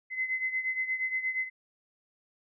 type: beating tone pair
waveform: sine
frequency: 2044 / 2052.5 Hz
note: C7 / C7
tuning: -41 / -34 cents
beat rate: 8.5 Hz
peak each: -30 / -35 dBFS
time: 0.1-1.5 s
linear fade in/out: 50 ms
effects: none